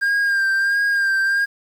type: tone with vibrato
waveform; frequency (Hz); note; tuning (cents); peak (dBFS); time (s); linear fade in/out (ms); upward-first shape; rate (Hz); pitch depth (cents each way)
triangle; 1602; G6; +37; -14; 0.01-1.46; 20; sine; 1.5; 34
effects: 8-bit